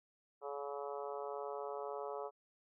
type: harmonic tone with a mistuned harmonic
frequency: 141.8 Hz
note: C#3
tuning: 40 cents sharp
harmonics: 3 / 4 / 5 / 6 / 7 / 8 / 9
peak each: -44 / -46 / -48 / -50 / -51 / -52 / -53 dBFS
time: 0.41-2.31 s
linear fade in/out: 50 ms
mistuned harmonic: 9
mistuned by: +17 cents
effects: none